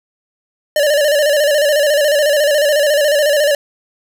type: tone with vibrato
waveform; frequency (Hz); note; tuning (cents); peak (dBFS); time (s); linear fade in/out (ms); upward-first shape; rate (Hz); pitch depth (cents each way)
square; 587.3; D5; 0; -11; 0.76-3.55; 2; square; 14; 58
effects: none